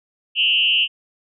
sine tone with frequency modulation, 2870 Hz, F7, 47 cents sharp, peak -14 dBFS, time 0.35-0.88 s, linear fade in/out 50 ms, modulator 163 Hz, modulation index 1.3, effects none

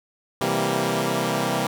10% pulse chord, C dominant seventh, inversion none, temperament equal, 130.81 / 164.81 / 196 / 233.1 Hz, C3 / E3 / G3 / Bb3, 0 / 0 / 0 / 0 cents, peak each -19 dBFS, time 0.41-1.67 s, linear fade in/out 2 ms, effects none

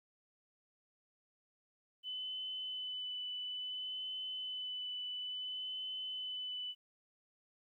sine tone with vibrato, 3008 Hz, F#7, 28 cents sharp, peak -39 dBFS, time 2.03-6.75 s, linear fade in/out 50 ms, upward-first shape sine, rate 0.58 Hz, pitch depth 13 cents each way, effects 13-bit

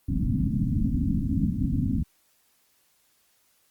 white low-pass noise, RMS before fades -25 dBFS, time 0.08-2.03 s, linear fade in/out 5 ms, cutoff 280 Hz, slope 96 dB/octave, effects white hiss -66 dBFS RMS until 3.7 s + Opus 32 kbps

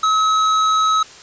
sine tone with tanh clipping, 1284 Hz, E6, 46 cents flat, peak -15 dBFS, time 0.03-1.03 s, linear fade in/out 5 ms, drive 15 dB, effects white hiss -40 dBFS RMS until 1.22 s + resampled to 16000 Hz

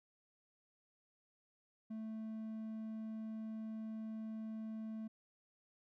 triangle tone, 220 Hz, A3, in tune, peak -40 dBFS, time 1.9-5.08 s, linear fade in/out 10 ms, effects none

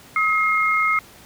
sine tone pair together, 1275 / 2139 Hz, D#6 / C7, +42 / +38 cents, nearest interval major sixth, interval 896 cents, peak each -19 dBFS, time 0.16-0.99 s, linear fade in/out 2 ms, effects pink hiss -46 dBFS RMS until 1.25 s + high-pass 60 Hz 12 dB/octave

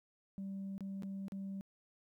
sine tone with dropouts, 194.8 Hz, G3, 11 cents flat, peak -38 dBFS, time 0.38-1.61 s, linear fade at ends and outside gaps 0 ms, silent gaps 0.78-0.807 / 1.023-1.033 / 1.282-1.321 s, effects tanh soft clip ceiling -38 dBFS + 13-bit

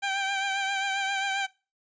15% pulse tone with vibrato, 784 Hz, G5, in tune, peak -20 dBFS, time 0.02-1.47 s, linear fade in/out 20 ms, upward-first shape triangle, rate 7.5 Hz, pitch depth 41 cents each way, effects noise-tail reverb RT60 0.3 s tail -22 dB re dry + resampled to 16000 Hz

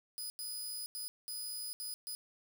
15% pulse tone bursts at uneven times, 4978 Hz, D#8, in tune, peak -33 dBFS, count 6, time 0.18-0.3 / 0.39-0.86 / 0.95-1.08 / 1.28-1.73 / 1.8-1.94 / 2.07-2.15 s, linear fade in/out 0 ms, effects 10-bit

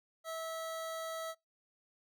25% pulse tone, 650 Hz, E5, 24 cents flat, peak -35 dBFS, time 0.24-1.35 s, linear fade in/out 50 ms, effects noise-tail reverb RT60 0.2 s tail -26 dB re dry

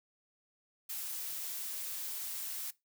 blue noise, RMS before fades -40 dBFS, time 0.89-2.71 s, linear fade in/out 10 ms, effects noise-tail reverb RT60 0.2 s tail -20 dB re dry

